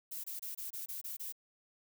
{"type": "noise bursts", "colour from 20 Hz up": "violet", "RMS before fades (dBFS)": -42, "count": 8, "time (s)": [0.11, 1.325], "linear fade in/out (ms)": 10, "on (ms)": 130, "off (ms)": 25, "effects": []}